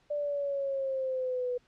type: exponential sweep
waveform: sine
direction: down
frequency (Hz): 590 to 490.5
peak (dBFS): -29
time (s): 0.1-1.58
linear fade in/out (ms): 10
effects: pink hiss -67 dBFS RMS until 1.67 s + low-pass 5000 Hz 12 dB/octave